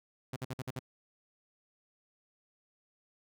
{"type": "tone bursts", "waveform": "sawtooth", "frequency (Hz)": 129.1, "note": "C3", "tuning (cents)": -23, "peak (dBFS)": -32, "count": 6, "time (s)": [0.33, 0.793], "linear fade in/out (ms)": 5, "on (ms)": 33, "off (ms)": 53, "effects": []}